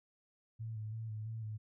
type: tone with vibrato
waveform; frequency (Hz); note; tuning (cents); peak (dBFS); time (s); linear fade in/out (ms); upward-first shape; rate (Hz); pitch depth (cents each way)
sine; 110; A2; 0; -39; 0.59-1.58; 20; square; 3; 34
effects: none